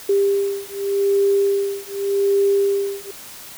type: beating tone pair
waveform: sine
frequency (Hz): 397.3 / 398.15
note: G4 / G4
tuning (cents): +23 / +27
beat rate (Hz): 0.85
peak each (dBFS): -19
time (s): 0.09-3.11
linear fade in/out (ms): 5
effects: white hiss -38 dBFS RMS until 3.57 s